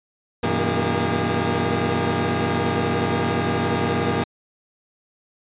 15% pulse tone cluster, 93.1 / 120.4 / 158.7 / 232.3 / 406.3 Hz, F#2 / B2 / D#3 / A#3 / G#4, +11 / -44 / +35 / -6 / -38 cents, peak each -20 dBFS, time 0.43-4.24 s, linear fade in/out 5 ms, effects resampled to 8000 Hz

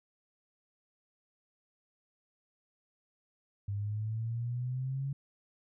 sine exponential sweep, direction up, 99.6 to 139.6 Hz, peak -32 dBFS, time 3.68-5.13 s, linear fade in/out 5 ms, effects none

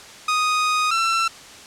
sawtooth tone pair in turn, 1244.5 / 1343.3 Hz, D#6 / E6, 0 / +32 cents, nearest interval minor second, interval 132 cents, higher second, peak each -14 dBFS, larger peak neither, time 0.28-0.91 / 0.91-1.28 s, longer first, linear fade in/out 5 ms, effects white hiss -41 dBFS RMS until 1.66 s + low-pass 7000 Hz 12 dB/octave

